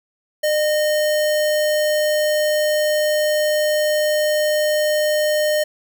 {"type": "tone with sample-and-hold", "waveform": "sine", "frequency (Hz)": 606, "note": "D#5", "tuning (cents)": -46, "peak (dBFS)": -15, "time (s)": [0.43, 5.64], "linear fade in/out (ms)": 10, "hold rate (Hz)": 2450, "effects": []}